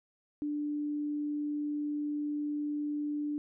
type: tone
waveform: sine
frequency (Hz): 295.1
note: D4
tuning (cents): +8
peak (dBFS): -31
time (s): 0.42-3.38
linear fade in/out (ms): 0
effects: none